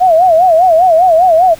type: tone with vibrato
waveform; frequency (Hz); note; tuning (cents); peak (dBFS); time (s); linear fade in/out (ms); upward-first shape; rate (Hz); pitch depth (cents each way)
sine; 691; F5; -19; -4; 0-1.55; 20; sine; 5; 150
effects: pink hiss -36 dBFS RMS until 1.59 s